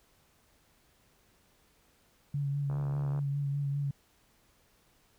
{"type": "tone with vibrato", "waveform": "sine", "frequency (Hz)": 141.3, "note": "C#3", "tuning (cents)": 34, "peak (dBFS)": -29, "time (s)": [2.34, 3.91], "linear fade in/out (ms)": 5, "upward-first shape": "sine", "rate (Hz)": 5, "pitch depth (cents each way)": 24}
{"type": "click train", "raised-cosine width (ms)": 1, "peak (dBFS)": -31, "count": 36, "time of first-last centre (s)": [2.7, 3.19], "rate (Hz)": 71.4}
{"effects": ["pink hiss -67 dBFS RMS until 5.18 s"]}